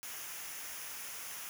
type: noise with comb filter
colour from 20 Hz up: white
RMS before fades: -44 dBFS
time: 0.03-1.49 s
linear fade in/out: 0 ms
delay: 0.24 ms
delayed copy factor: -0.55
effects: none